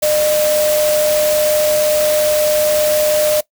sine tone in noise, 606 Hz, D#5, 46 cents flat, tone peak -12 dBFS, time 0.02-3.41 s, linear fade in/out 10 ms, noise white, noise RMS -21 dBFS, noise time 0.02-3.41 s, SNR +6 dB, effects noise-tail reverb RT60 0.1 s tail -19 dB re dry

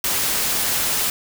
white noise, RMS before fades -21 dBFS, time 0.04-1.1 s, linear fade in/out 2 ms, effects none

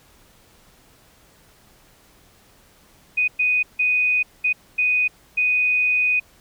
sine tone bursts at uneven times, 2489 Hz, D#7, in tune, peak -16 dBFS, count 6, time 3.17-3.28 / 3.39-3.63 / 3.79-4.23 / 4.44-4.53 / 4.78-5.08 / 5.37-6.2 s, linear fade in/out 10 ms, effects pink hiss -54 dBFS RMS until 6.4 s

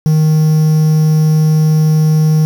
triangle tone with quantisation, 155.56 Hz, D#3, in tune, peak -5 dBFS, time 0.06-2.45 s, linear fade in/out 0 ms, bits 5, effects none

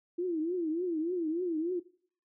sine tone with vibrato, 336.9 Hz, E4, 38 cents sharp, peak -29 dBFS, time 0.18-1.8 s, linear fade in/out 10 ms, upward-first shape triangle, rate 3.4 Hz, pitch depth 180 cents each way, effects noise-tail reverb RT60 0.5 s tail -18 dB re dry

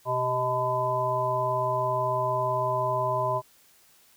harmonic tone with a mistuned harmonic, 126 Hz, B2, 35 cents sharp, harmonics 1 / 3 / 5 / 7 / 8, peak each -33 / -35 / -28 / -34 / -27 dBFS, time 0.05-3.42 s, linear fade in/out 50 ms, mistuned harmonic 3, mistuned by +49 cents, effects white hiss -59 dBFS RMS until 4.16 s

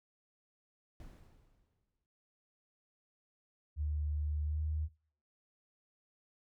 brown noise with exponential decay, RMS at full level -50 dBFS, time 1-2.06 s, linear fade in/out 1 ms, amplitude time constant 230 ms
sine tone with pitch glide, 74.8 to 77.08 Hz, D2 to D#2, +32 to -16 cents, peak -32 dBFS, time 3.76-4.89 s, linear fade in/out 50 ms, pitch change +52 cents, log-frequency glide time 4.43-4.62 s
effects noise-tail reverb RT60 0.5 s tail -23 dB re dry

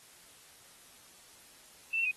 sine tone with pitch steps, 2667 / 2706 / 2506 Hz, E7 / E7 / D#7, +20 / +45 / +12 cents, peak -28 dBFS, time 1.93-2.113 s, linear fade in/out 5 ms, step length 61 ms, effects white hiss -57 dBFS RMS until 2.16 s + AAC 32 kbps

